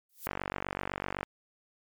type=noise with exponential growth; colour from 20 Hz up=violet; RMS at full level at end=-36 dBFS; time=0.09-0.27 s; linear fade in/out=5 ms; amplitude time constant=39 ms
type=click train; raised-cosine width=0.5 ms; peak=-17 dBFS; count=47; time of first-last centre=0.27-1.23 s; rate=47.9 Hz
effects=MP3 96 kbps